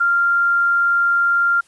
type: tone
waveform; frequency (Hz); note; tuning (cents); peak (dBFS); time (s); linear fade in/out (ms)
sine; 1391; F6; -7; -13; 0-1.61; 10
effects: white hiss -54 dBFS RMS until 1.67 s + resampled to 24000 Hz